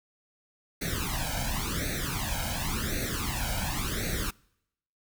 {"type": "noise with flanger", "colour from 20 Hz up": "pink", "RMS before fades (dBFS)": -31, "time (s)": [0.81, 4.31], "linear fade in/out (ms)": 10, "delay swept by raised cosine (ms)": [0.48, 1.32], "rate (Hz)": 0.92, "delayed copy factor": 0.95, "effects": ["noise-tail reverb RT60 0.8 s tail -26 dB re dry"]}